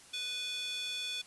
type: tone with high-pass filter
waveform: square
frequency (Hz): 493.9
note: B4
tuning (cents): 0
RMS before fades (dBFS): -38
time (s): 0.13-1.22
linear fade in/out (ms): 10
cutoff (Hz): 3100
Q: 7.6
effects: white hiss -56 dBFS RMS until 1.26 s + resampled to 24000 Hz